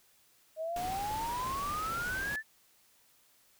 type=exponential sweep; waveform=sine; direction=up; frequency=622.3 to 1789 Hz; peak=-33 dBFS; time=0.56-2.43 s; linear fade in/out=50 ms
type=noise; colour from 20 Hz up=pink; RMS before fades=-42 dBFS; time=0.76-2.36 s; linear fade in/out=2 ms
effects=white hiss -66 dBFS RMS until 3.59 s